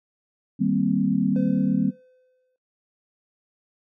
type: chord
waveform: sine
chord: C minor seventh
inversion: first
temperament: equal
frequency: 155.56 / 196 / 233.1 / 261.6 Hz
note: Eb3 / G3 / Bb3 / C4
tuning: 0 / 0 / 0 / 0 cents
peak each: -28 / -23 / -25 / -24 dBFS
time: 0.59-1.91 s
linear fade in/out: 20 ms
type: tone with exponential decay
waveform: triangle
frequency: 510 Hz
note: C5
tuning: 44 cents flat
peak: -29 dBFS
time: 1.36-2.56 s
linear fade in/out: 1 ms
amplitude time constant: 260 ms
effects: noise-tail reverb RT60 0.2 s tail -18 dB re dry